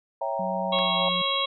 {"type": "chord", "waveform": "sine", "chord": "C# diminished seventh", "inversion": "none", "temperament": "equal with one note detuned", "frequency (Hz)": [552.8, 659.3, 784, 932.3], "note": ["C#5", "E5", "G5", "Bb5"], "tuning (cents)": [-5, 0, 0, 0], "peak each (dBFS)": [-31, -31, -32, -31], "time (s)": [0.21, 1.09], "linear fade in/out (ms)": 5}
{"type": "tone with pitch glide", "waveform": "sine", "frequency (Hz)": [186.8, 176.83], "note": ["F#3", "F3"], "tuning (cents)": [17, 22], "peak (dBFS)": -32, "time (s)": [0.39, 1.22], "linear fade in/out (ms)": 5, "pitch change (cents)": -95, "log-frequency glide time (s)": [0.69, 0.96]}
{"type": "harmonic tone", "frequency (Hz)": 550, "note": "C#5", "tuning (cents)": -14, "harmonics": [1, 2, 4, 5, 6, 7], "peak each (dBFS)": [-32, -28, -35, -35, -27, -30], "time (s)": [0.72, 1.46], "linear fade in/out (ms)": 10}
{"type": "clicks", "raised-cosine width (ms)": 0.3, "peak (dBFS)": -23, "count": 2, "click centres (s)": [0.787, 0.79]}
{"effects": []}